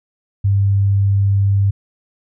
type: tone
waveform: sine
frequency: 99.2 Hz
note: G2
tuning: 21 cents sharp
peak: -11 dBFS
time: 0.44-1.71 s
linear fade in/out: 10 ms
effects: none